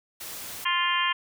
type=noise; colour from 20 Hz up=white; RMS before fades=-38 dBFS; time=0.2-0.65 s; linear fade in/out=10 ms
type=harmonic tone; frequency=349.7 Hz; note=F4; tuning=2 cents sharp; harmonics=3 / 4 / 5 / 6 / 7 / 8 / 9; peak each=-26 / -37 / -29 / -32 / -34 / -31 / -30 dBFS; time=0.65-1.13 s; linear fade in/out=10 ms
effects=none